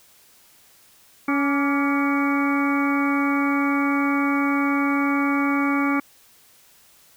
harmonic tone with a mistuned harmonic, 280.6 Hz, C#4, 21 cents sharp, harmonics 1 / 2 / 3 / 4 / 5 / 6 / 7 / 8, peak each -20 / -34 / -31 / -27 / -30 / -39 / -38 / -28 dBFS, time 1.28-6 s, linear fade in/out 5 ms, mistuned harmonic 4, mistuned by +55 cents, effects white hiss -54 dBFS RMS until 7.16 s

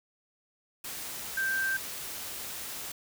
sine tone in noise, 1569 Hz, G6, 1 cent sharp, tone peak -27 dBFS, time 1.37-1.77 s, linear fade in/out 5 ms, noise white, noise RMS -39 dBFS, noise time 0.84-2.92 s, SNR +9 dB, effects none

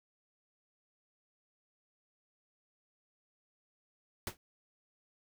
pink noise with exponential decay, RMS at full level -34 dBFS, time 4.27-4.37 s, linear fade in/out 1 ms, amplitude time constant 21 ms, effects none

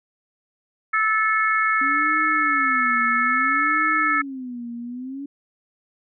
harmonic tone, 436.3 Hz, A4, 15 cents flat, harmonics 3 / 4 / 5, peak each -20 / -22 / -24 dBFS, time 0.93-4.22 s, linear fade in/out 10 ms
sine tone with vibrato, 269.6 Hz, C#4, 48 cents flat, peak -29 dBFS, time 1.81-5.26 s, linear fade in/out 5 ms, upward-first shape sine, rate 0.6 Hz, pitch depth 230 cents each way
effects none

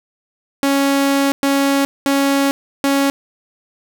sawtooth tone bursts at uneven times, 277.2 Hz, C#4, in tune, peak -9 dBFS, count 4, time 0.63-1.32 / 1.43-1.85 / 2.06-2.51 / 2.84-3.1 s, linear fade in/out 0 ms, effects none

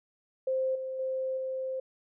sine tone with level steps, 523.3 Hz, C5, in tune, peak -26 / -33 / -29 / -31 dBFS, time 0.47-1.8 s, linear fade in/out 5 ms, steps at 0.75 / 0.99 / 1.37 s, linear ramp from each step 5 ms, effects none

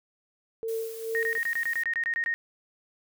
sine tone with tremolo, 450.6 Hz, A4, 41 cents sharp, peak -27 dBFS, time 0.63-1.38 s, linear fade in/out 0 ms, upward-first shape sine, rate 2.3 Hz, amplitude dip 70%
blue noise, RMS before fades -45 dBFS, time 0.68-1.83 s, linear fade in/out 5 ms
sine tone bursts, 1857 Hz, A#6, 7 cents flat, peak -25 dBFS, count 12, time 1.15-2.34 s, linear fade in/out 0 ms, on 79 ms, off 22 ms
effects none

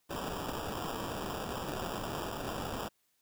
white noise with sample-and-hold, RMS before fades -38 dBFS, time 0.09-2.89 s, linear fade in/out 20 ms, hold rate 2100 Hz, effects white hiss -75 dBFS RMS until 3.21 s

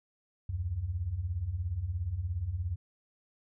sine beating tone pair, 74.5 / 91.5 Hz, D2 / F#2, +25 / -19 cents, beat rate 17 Hz, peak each -37 / -32 dBFS, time 0.49-2.76 s, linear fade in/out 5 ms, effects none

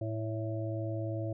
harmonic tone with a mistuned harmonic, 110 Hz, A2, in tune, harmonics 1 / 3 / 5 / 6, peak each -34 / -39 / -41 / -42 dBFS, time 0.01-1.33 s, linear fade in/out 5 ms, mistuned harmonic 5, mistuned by +23 cents, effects none

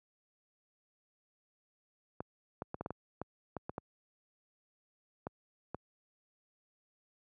clicks, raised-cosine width 1 ms, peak -24 dBFS, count 12, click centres 2.205 / 2.621 / 2.744 / 2.81 / 2.861 / 2.906 / 3.216 / 3.567 / 3.695 / 3.781 / 5.269 / 5.746 s, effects high-pass 80 Hz 12 dB/octave

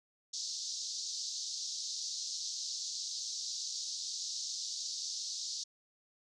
white band-pass noise, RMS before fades -40 dBFS, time 0.33-5.64 s, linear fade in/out 10 ms, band 4000 to 6500 Hz, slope 48 dB/octave, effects none

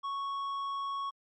triangle tone with tanh clipping, 1108 Hz, C#6, 1 cent flat, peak -34 dBFS, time 0.03-1.11 s, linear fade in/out 20 ms, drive 11 dB, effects MP3 64 kbps

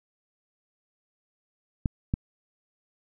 clicks, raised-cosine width 5 ms, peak -12 dBFS, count 2, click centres 1.858 / 2.139 s, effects none

